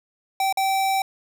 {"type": "tone with dropouts", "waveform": "square", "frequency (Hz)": 774, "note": "G5", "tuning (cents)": -22, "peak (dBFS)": -20, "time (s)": [0.4, 1.02], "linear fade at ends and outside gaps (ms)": 2, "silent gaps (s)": [0.526, 0.572], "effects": []}